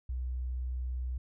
triangle tone with tanh clipping, 62.7 Hz, B1, 27 cents sharp, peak -32 dBFS, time 0.09-1.18 s, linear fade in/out 5 ms, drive 4 dB, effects none

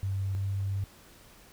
sine tone pair in turn, 97.2 / 97.99 Hz, G2 / G2, -14 / 0 cents, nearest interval unison, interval 14 cents, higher second, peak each -28 dBFS, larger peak neither, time 0.03-0.35 / 0.35-0.84 s, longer second, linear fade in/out 0 ms, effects pink hiss -55 dBFS RMS until 1.52 s

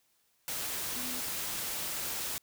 sine tone in noise, 250 Hz, B3, 21 cents sharp, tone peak -43 dBFS, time 0.96-1.2 s, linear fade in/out 0 ms, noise white, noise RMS -36 dBFS, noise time 0.48-2.38 s, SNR -10 dB, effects white hiss -72 dBFS RMS until 2.42 s

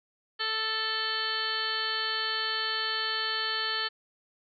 harmonic tone, 440 Hz, A4, in tune, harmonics 1 / 2 / 3 / 4 / 5 / 6 / 7 / 8 / 9 / 10, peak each -42 / -43 / -36 / -33 / -45 / -45 / -34 / -41 / -41 / -34 dBFS, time 0.39-3.89 s, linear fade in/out 20 ms, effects none

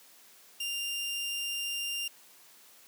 sawtooth tone, 2794 Hz, F7, in tune, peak -29 dBFS, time 0.6-2.08 s, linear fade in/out 5 ms, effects white hiss -57 dBFS RMS until 2.87 s + high-pass 200 Hz 12 dB/octave

